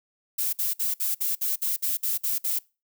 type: noise bursts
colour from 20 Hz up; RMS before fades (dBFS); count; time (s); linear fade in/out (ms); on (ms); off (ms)
violet; -26; 11; 0.38-2.59; 10; 150; 56
effects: noise-tail reverb RT60 0.3 s tail -24 dB re dry